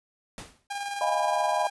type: noise with exponential decay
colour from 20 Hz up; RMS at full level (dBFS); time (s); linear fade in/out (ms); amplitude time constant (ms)
pink; -37; 0.38-0.67; 1; 61
type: tone with tremolo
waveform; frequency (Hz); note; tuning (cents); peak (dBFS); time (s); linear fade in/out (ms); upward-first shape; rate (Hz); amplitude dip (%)
sawtooth; 806; G5; +48; -26; 0.7-1.7; 10; square; 19; 35
type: chord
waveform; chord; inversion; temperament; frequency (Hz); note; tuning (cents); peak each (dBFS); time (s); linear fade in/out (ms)
sine; F half-diminished seventh; third; equal; 622.3 / 698.5 / 830.6 / 987.8; Eb5 / F5 / Ab5 / Cb6; 0 / 0 / 0 / 0; -29; 1.01-1.67; 2
effects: resampled to 24000 Hz